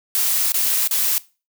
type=noise with dropouts; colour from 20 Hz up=blue; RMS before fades=-19 dBFS; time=0.15-1.18 s; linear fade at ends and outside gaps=0 ms; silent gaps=0.52-0.543 / 0.874-0.911 s; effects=noise-tail reverb RT60 0.3 s tail -19 dB re dry